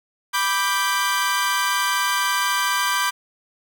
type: chord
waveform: sawtooth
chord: G major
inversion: first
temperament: equal with one note detuned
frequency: 987.8 / 1174.7 / 1574.3 Hz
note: B5 / D6 / G6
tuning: 0 / 0 / +7 cents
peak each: -20 dBFS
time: 0.33-3.11 s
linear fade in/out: 20 ms
effects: none